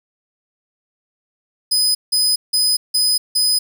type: tone bursts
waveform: sawtooth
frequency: 5010 Hz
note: D#8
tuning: 11 cents sharp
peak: -11 dBFS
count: 5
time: 1.71-3.59 s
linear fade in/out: 10 ms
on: 240 ms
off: 170 ms
effects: 8-bit